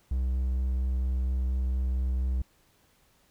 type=tone with vibrato; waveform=triangle; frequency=63.9 Hz; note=C2; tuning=40 cents flat; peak=-23 dBFS; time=0.11-2.42 s; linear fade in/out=5 ms; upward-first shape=sine; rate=4.3 Hz; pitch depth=11 cents each way; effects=pink hiss -65 dBFS RMS until 3.3 s